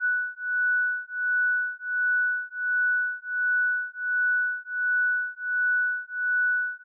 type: beating tone pair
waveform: sine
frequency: 1480 / 1481.4 Hz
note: F#6 / F#6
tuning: 0 / +2 cents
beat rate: 1.4 Hz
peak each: -26 dBFS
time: 0-6.84 s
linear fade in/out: 50 ms
effects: none